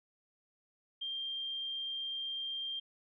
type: tone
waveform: sine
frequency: 3184 Hz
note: G7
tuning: 26 cents sharp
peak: -36 dBFS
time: 1.01-2.8 s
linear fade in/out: 10 ms
effects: none